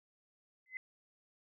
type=tone with exponential growth; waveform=sine; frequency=2040 Hz; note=C7; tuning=44 cents flat; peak=-35 dBFS; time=0.66-0.77 s; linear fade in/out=1 ms; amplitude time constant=23 ms; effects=none